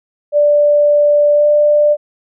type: tone with pitch glide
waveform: sine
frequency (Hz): 587.3 to 592.8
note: D5 to D5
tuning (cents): 0 to +16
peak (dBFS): -7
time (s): 0.32-1.97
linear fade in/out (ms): 50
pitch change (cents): +16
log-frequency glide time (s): 1.34-1.46
effects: none